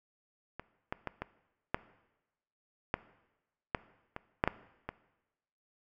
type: clicks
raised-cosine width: 0.5 ms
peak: -25 / -19 / -20 / -21 / -13 / -13 / -14 / -24 / -10 / -12 / -21 dBFS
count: 11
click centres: 0.596 / 0.925 / 1.073 / 1.22 / 1.745 / 2.941 / 3.748 / 4.164 / 4.439 / 4.476 / 4.89 s
effects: noise-tail reverb RT60 1.0 s tail -18 dB re dry